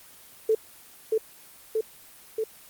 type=tone with echo; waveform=sine; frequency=440 Hz; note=A4; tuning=in tune; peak=-18 dBFS; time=0.49-0.55 s; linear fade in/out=5 ms; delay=630 ms; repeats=3; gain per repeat=-2 dB; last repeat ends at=2.44 s; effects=white hiss -50 dBFS RMS until 2.69 s + Opus 24 kbps